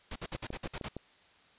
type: noise bursts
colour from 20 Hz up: pink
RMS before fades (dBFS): -39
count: 8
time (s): 0.11-0.886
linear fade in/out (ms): 5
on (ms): 48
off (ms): 56
type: click train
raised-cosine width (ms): 2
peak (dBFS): -25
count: 5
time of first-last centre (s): 0.35-0.966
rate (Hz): 6.49
effects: white hiss -62 dBFS RMS until 1.58 s + resampled to 8000 Hz